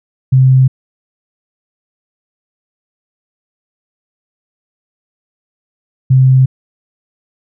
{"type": "tone pair in turn", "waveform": "sine", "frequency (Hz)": [130.81, 130.81], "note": ["C3", "C3"], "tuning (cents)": [0, 0], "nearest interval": "unison", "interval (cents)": 0, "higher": "neither", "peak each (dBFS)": -4, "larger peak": "neither", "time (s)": [[0.32, 0.68], [6.1, 6.46]], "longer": "neither", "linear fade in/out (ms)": 10, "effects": []}